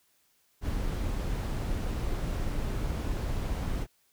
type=noise; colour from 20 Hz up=brown; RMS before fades=-31 dBFS; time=0.61-3.87 s; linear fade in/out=50 ms; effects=white hiss -69 dBFS RMS until 4.12 s